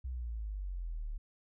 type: exponential sweep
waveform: sine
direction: down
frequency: 65.5 to 35.57 Hz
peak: -36 dBFS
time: 0.04-1.18 s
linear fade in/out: 10 ms
effects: none